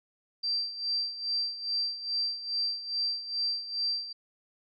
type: tone with tremolo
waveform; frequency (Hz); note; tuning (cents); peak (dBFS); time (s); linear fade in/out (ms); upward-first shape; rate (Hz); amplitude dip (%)
sine; 4699; D8; 0; -26; 0.43-4.13; 10; sine; 2.4; 75
effects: none

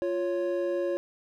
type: tone pair together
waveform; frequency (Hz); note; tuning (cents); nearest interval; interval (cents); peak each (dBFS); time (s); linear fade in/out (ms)
triangle; 349.3 / 554.4; F4 / C#5; 0 / 0; minor sixth; 800; -27; 0.02-0.97; 0
effects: none

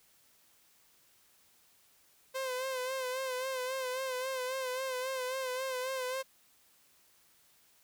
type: tone with vibrato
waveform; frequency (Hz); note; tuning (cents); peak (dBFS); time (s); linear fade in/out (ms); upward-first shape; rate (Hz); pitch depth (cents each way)
sawtooth; 517; C5; -21; -30; 2.34-6.23; 20; sine; 3.7; 51
effects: white hiss -66 dBFS RMS until 7.83 s

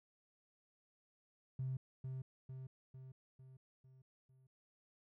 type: tone with echo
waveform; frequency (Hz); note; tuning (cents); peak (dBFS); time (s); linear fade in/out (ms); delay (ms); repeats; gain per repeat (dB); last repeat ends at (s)
triangle; 130.81; C3; 0; -34; 1.59-1.77; 5; 450; 6; -5; 4.47
effects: tanh soft clip ceiling -35 dBFS

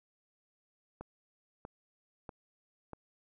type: click train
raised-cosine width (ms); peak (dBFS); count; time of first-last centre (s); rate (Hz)
1; -29; 4; 1.01-2.933; 1.56
effects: none

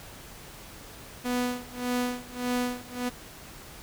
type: tone with tremolo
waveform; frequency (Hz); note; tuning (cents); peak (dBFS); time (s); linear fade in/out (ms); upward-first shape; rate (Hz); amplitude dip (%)
sawtooth; 246.9; B3; 0; -21; 1.24-3.1; 20; sine; 1.7; 95
effects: pink hiss -46 dBFS RMS until 3.82 s

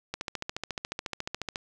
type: click train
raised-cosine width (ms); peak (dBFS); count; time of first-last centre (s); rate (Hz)
0.2; -15; 21; 0.14-1.558; 14.1
effects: none

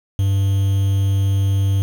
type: tone with quantisation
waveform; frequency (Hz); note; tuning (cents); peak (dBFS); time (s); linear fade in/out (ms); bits
triangle; 98; G2; 0; -12; 0.19-1.82; 0; 6
effects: none

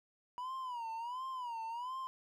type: tone with vibrato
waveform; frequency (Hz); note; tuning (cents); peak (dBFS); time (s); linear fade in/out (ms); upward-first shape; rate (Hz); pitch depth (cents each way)
triangle; 972; B5; -28; -37; 0.38-2.07; 0; sine; 1.4; 140
effects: none

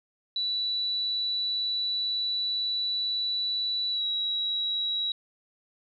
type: tone with pitch glide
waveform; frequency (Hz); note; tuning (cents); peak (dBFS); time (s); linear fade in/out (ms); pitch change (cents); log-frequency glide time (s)
sine; 3951 to 3872; B7 to B7; 0 to -35; -26; 0.36-5.12; 2; -35; 3.91-4.04
effects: none

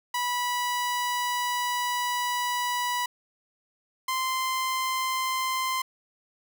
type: tone pair in turn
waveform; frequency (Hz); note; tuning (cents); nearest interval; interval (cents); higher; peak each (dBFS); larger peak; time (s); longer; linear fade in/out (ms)
sawtooth; 980 / 1040.4; B5 / C6; -14 / -10; minor second; 104; second; -22; neither; 0.14-3.06 / 4.08-5.82; first; 5
effects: none

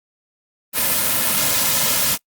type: noise with comb filter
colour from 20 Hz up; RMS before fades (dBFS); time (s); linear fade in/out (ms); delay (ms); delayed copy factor
white; -18; 0.73-2.18; 50; 2.6; -0.6
effects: noise-tail reverb RT60 0.1 s tail -24 dB re dry + Opus 32 kbps

